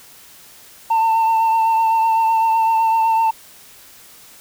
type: tone with vibrato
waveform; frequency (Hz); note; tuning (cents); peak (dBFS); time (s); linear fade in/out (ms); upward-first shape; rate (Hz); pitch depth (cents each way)
sine; 898; A5; +35; -10; 0.9-3.31; 10; triangle; 7.9; 27
effects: tanh soft clip ceiling -12 dBFS + white hiss -44 dBFS RMS until 4.4 s